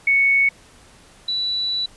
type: tone pair in turn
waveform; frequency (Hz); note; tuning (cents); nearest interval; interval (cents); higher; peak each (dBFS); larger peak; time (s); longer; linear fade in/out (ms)
sine; 2217 / 3950; C#7 / B7; 0 / 0; minor seventh; 1000; second; -13 / -20; first; 0.07-0.49 / 1.28-1.86; second; 5
effects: pink hiss -49 dBFS RMS until 1.96 s + resampled to 24000 Hz